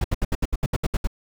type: noise bursts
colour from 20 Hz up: brown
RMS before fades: -21 dBFS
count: 11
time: 0.01-1.073 s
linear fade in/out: 5 ms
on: 33 ms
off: 70 ms
effects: none